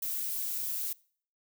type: noise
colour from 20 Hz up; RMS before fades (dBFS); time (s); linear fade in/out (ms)
violet; -34; 0.02-0.93; 5
effects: noise-tail reverb RT60 0.5 s tail -23 dB re dry